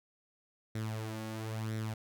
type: tone with flanger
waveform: sawtooth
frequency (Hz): 110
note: A2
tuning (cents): 0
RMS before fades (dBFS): -38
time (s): 0.75-1.94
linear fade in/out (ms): 5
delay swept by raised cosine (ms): 0.52 to 3.62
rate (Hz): 1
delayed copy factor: +0.6
effects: none